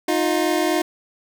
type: tone pair together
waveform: 25% pulse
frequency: 311.1 / 354.9 Hz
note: D#4 / F4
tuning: 0 / +28 cents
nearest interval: major second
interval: 228 cents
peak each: -17 dBFS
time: 0.08-0.82 s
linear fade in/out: 5 ms
effects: none